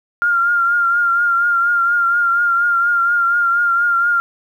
sine tone with vibrato, 1396.9 Hz, F6, in tune, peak -12 dBFS, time 0.22-4.2 s, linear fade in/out 0 ms, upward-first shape triangle, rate 4.2 Hz, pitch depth 41 cents each way, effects 8-bit

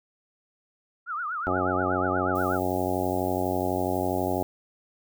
sine tone with vibrato, 1318.5 Hz, E6, in tune, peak -28 dBFS, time 1.06-2.6 s, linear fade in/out 50 ms, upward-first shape triangle, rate 8.3 Hz, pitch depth 220 cents each way
harmonic tone, 92.1 Hz, F#2, 7 cents flat, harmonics 1 / 2 / 3 / 4 / 5 / 6 / 7 / 8 / 9, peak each -34 / -36 / -31 / -31 / -36 / -34 / -32 / -33 / -33 dBFS, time 1.47-4.43 s, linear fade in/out 0 ms
violet noise, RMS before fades -44 dBFS, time 2.35-4.43 s, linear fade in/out 5 ms
effects none

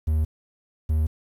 triangle tone pair in turn, 77.78 / 77.78 Hz, D#2 / D#2, 0 / 0 cents, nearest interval unison, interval 0 cents, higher neither, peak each -17 dBFS, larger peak neither, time 0.07-0.25 / 0.89-1.07 s, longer neither, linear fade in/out 10 ms, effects 9-bit

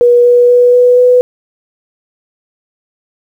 sine tone with pitch steps, 482.9 / 486.3 / 489.6 / 493 / 496.5 Hz, B4 / B4 / B4 / B4 / B4, -39 / -27 / -15 / -3 / +9 cents, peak -3 dBFS, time 0.01-1.21 s, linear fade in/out 0 ms, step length 240 ms, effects 7-bit

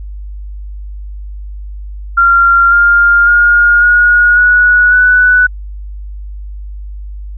sine tone with pitch steps, 1383 / 1403.1 / 1423.5 / 1444.2 / 1465.2 / 1486.5 Hz, F6 / F6 / F6 / F#6 / F#6 / F#6, -17 / +8 / +33 / -42 / -17 / +8 cents, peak -4 dBFS, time 2.17-5.47 s, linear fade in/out 10 ms, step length 550 ms, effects added 50 Hz sine -22 dBFS peak until 7.37 s

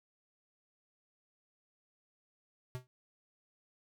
square tone with exponential decay, 126.6 Hz, B2, 43 cents sharp, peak -35 dBFS, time 2.75-2.87 s, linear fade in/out 0 ms, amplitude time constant 25 ms, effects none

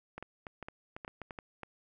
clicks, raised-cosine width 0.5 ms, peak -27 dBFS, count 12, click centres 0.18 / 0.226 / 0.468 / 0.627 / 0.685 / 0.965 / 1.048 / 1.079 / 1.217 / 1.308 / 1.388 / 1.633 s, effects none

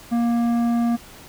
sine tone with tanh clipping, 235.3 Hz, A#3, 16 cents sharp, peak -19 dBFS, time 0.11-0.97 s, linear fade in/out 20 ms, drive 11 dB, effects pink hiss -44 dBFS RMS until 1.28 s

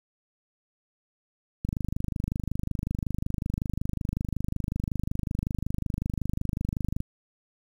click train, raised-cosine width 5 ms, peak -16 dBFS, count 137, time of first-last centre 1.65-7.004 s, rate 25.4 Hz, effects 8-bit

